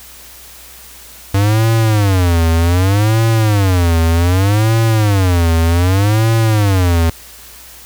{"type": "tone with vibrato", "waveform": "square", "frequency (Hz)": 96.5, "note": "G2", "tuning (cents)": -27, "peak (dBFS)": -10, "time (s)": [1.34, 7.1], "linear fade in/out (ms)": 5, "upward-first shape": "sine", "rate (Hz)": 0.65, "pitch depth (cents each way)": 280, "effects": ["added 60 Hz sine -44 dBFS peak until 7.85 s", "white hiss -37 dBFS RMS until 7.85 s"]}